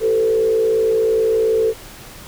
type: tone with frequency modulation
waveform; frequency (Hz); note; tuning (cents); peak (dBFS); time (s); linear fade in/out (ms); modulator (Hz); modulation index
sine; 444.7; A4; +18; -13; 0-1.74; 50; 57.2; 0.66
effects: pink hiss -38 dBFS RMS until 2.27 s